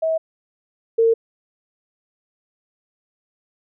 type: tone pair in turn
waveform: sine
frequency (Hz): 644 / 455.4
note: E5 / A#4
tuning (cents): -41 / -40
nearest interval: tritone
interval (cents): 599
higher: first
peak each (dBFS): -17 / -12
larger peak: second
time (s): 0.02-0.18 / 0.98-1.14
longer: neither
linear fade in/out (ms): 10
effects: none